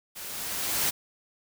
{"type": "noise with level ramp", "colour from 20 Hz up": "white", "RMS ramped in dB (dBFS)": [-40, -25], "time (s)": [0.15, 0.91], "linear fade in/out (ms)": 20, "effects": []}